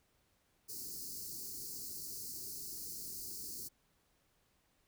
white band-stop noise, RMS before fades -45 dBFS, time 0.68-3.69 s, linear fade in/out 20 ms, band 440 to 4300 Hz, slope 96 dB/octave, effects pink hiss -75 dBFS RMS until 4.87 s

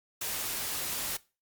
white noise, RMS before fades -34 dBFS, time 0.21-1.17 s, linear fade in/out 5 ms, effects noise-tail reverb RT60 0.3 s tail -20 dB re dry + Opus 48 kbps

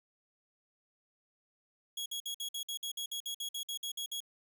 sawtooth tone bursts, 3324 Hz, G#7, 1 cent sharp, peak -33 dBFS, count 16, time 1.97-4.204 s, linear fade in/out 5 ms, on 89 ms, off 54 ms, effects none

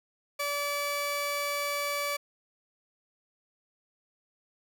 sawtooth tone pair together, 576 / 1152 Hz, D5 / D6, -34 / -34 cents, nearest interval octave, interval 1200 cents, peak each -29 / -26 dBFS, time 0.39-2.17 s, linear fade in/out 10 ms, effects none

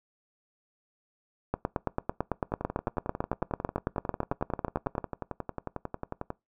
two click trains, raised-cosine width 1 ms, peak -13 / -19 dBFS, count 32 / 43, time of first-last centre 1.54-4.981 / 2.52-6.304 s, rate 9.01 / 11.1 Hz, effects noise-tail reverb RT60 0.2 s tail -22 dB re dry

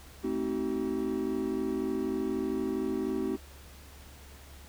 triangle chord, A diminished seventh, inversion none, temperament just, 220 / 264 / 316.8 / 380.2 Hz, A3 / C4 / Eb4 / Gb4, 0 / +16 / +31 / +47 cents, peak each -35 / -32 / -33 / -31 dBFS, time 0.23-3.37 s, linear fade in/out 20 ms, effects added 70 Hz sine -50 dBFS peak until 4.68 s + pink hiss -53 dBFS RMS until 4.68 s

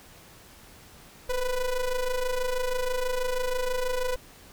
square ring-modulated tone, 246.9 Hz, B3, in tune, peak -23 dBFS, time 1.29-4.16 s, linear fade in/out 5 ms, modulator 260 Hz, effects pink hiss -51 dBFS RMS until 4.52 s

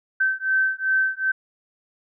sine beating tone pair, 1543 / 1545.6 Hz, G6 / G6, -28 / -25 cents, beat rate 2.6 Hz, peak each -22 dBFS, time 0.2-1.32 s, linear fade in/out 10 ms, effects none

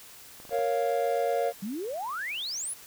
clicks, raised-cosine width 1 ms, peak -34 dBFS, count 5, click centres 0.401 / 0.452 / 0.494 / 0.529 / 0.588 s
triangle chord, Bb minor, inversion none, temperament equal, 466.2 / 554.4 / 698.5 Hz, Bb4 / Db5 / F5, 0 / 0 / 0 cents, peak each -27 dBFS, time 0.5-1.53 s, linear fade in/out 50 ms
sine exponential sweep, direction up, 184.9 to 11175 Hz, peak -31 dBFS, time 1.62-2.74 s, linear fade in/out 10 ms
effects white hiss -49 dBFS RMS until 2.86 s

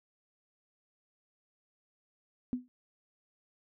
sine tone with exponential decay, 249.5 Hz, B3, 18 cents sharp, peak -26 dBFS, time 2.53-2.68 s, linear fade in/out 0 ms, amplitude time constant 31 ms, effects none

